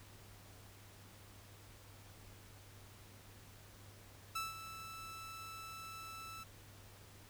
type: tone with ADSR envelope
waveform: sawtooth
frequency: 1318.5 Hz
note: E6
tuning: in tune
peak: -33 dBFS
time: 4.35-6.44 s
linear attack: 9 ms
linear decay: 170 ms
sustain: -11 dB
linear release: 12 ms
effects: added 100 Hz sine -59 dBFS peak until 7.29 s + pink hiss -60 dBFS RMS until 7.29 s